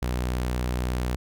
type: tone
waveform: sawtooth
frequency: 61.74 Hz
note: B1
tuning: in tune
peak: -21 dBFS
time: 0.02-1.16 s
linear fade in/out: 5 ms
effects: none